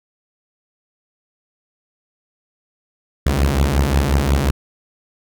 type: beating tone pair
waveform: sawtooth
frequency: 66.5 / 72.1 Hz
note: C2 / D2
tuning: +29 / -31 cents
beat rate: 5.6 Hz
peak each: -13 dBFS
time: 3.26-4.51 s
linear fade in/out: 5 ms
effects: none